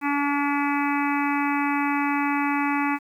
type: harmonic tone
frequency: 285.9 Hz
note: D4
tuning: 46 cents flat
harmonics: 1 / 3 / 4 / 5 / 6 / 7 / 8 / 9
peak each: -24 / -27 / -30 / -33 / -36 / -32 / -34 / -34 dBFS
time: 0.01-2.99 s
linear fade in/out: 50 ms
effects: 9-bit